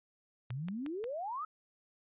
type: exponential sweep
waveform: sine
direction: up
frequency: 114.8 to 1314 Hz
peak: -36 dBFS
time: 0.5-1.45 s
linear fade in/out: 5 ms
type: clicks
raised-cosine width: 0.3 ms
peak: -30 dBFS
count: 4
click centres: 0.505 / 0.685 / 0.863 / 1.041 s
effects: resampled to 8000 Hz